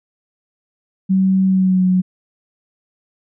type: tone with pitch glide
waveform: sine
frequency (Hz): 190 to 184.17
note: F#3 to F#3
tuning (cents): +46 to -8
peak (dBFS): -11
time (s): 1.09-2.02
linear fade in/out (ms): 20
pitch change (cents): -54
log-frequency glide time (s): 1.46-1.85
effects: none